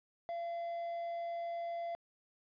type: tone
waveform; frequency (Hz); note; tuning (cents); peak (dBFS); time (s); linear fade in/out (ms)
triangle; 682; F5; -41; -35; 0.29-1.95; 0
effects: resampled to 11025 Hz + 12-bit